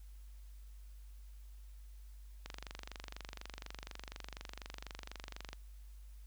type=click train; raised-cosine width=0.2 ms; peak=-27 dBFS; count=75; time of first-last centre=2.46-5.531 s; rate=24.1 Hz; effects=added 50 Hz sine -50 dBFS peak until 6.26 s + white hiss -70 dBFS RMS until 6.26 s